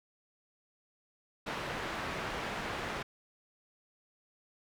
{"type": "low-pass noise", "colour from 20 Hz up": "white", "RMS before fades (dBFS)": -38, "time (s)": [1.46, 3.03], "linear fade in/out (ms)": 10, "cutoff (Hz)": 1800, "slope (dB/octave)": 12, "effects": []}